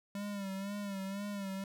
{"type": "tone with vibrato", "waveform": "square", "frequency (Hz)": 198.5, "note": "G3", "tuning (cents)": 22, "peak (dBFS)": -38, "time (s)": [0.15, 1.64], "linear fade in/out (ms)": 2, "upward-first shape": "sine", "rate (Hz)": 2, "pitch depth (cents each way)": 59, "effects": []}